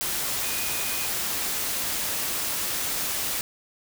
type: tone in noise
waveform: sine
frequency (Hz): 2477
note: D#7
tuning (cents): -8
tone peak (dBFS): -37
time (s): 0.43-1.06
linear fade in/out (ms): 0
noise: white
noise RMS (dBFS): -28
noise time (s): 0.01-3.41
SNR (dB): -12
effects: none